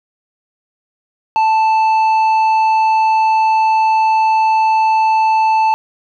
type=tone with tanh clipping; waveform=sine; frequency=880 Hz; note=A5; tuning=in tune; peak=-11 dBFS; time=1.36-5.74 s; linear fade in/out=0 ms; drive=7 dB; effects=none